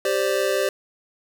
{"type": "chord", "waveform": "square", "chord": "G suspended fourth", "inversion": "none", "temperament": "just", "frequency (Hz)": [392, 522.7, 588], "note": ["G4", "C5", "D5"], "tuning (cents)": [0, -2, 2], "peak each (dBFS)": -25, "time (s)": [0.05, 0.69], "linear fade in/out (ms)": 2, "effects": []}